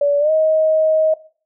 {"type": "tone with pitch glide", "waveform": "sine", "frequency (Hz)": [574, 629.6], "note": ["D5", "D#5"], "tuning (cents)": [-40, 20], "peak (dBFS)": -12, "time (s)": [0.01, 1.14], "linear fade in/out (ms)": 5, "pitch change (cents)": 160, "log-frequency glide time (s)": [0.19, 0.31], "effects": ["noise-tail reverb RT60 0.4 s tail -18 dB re dry"]}